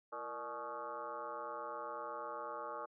sine tone with frequency modulation, 851 Hz, G#5, 42 cents sharp, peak -40 dBFS, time 0.12-2.86 s, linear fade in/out 10 ms, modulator 128 Hz, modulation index 3.7, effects high-pass 400 Hz 12 dB/octave

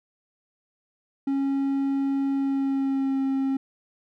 triangle tone with pitch glide, 274.4 to 269.2 Hz, C#4 to C4, -17 to +49 cents, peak -20 dBFS, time 1.27-3.57 s, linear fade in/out 5 ms, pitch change -34 cents, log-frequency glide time 2.34-3.2 s, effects none

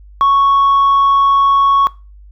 sine tone with tanh clipping, 1108.7 Hz, C#6, in tune, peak -8 dBFS, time 0.21-1.87 s, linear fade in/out 0 ms, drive 1 dB, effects noise-tail reverb RT60 0.3 s tail -21 dB re dry + added 50 Hz sine -36 dBFS peak until 2.31 s

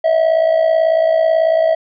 triangle tone with amplitude modulation, 648 Hz, E5, 30 cents flat, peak -5 dBFS, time 0.04-1.75 s, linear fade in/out 10 ms, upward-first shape sine, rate 58.2 Hz, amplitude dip 70%, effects tanh soft clip ceiling -1 dBFS + resampled to 11025 Hz

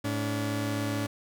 sawtooth tone pair together, 107.37 / 286.3 Hz, A2 / D4, -42 / -44 cents, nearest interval octave + perfect fourth, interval 1698 cents, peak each -27 dBFS, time 0.04-1.07 s, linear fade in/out 10 ms, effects none

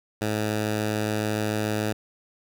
10% pulse tone, 106.9 Hz, A2, 49 cents flat, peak -16 dBFS, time 0.21-1.93 s, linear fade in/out 10 ms, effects none

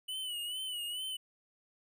square tone with vibrato, 2960 Hz, F#7, in tune, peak -37 dBFS, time 0.08-1.17 s, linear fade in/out 10 ms, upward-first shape sine, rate 2.3 Hz, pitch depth 71 cents each way, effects none

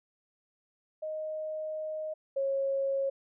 sine tone pair in turn, 622.3 / 545.9 Hz, D#5 / C#5, 0 / -27 cents, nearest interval major second, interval 227 cents, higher first, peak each -33 / -27 dBFS, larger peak second, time 1.02-2.14 / 2.36-3.1 s, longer first, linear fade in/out 10 ms, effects none

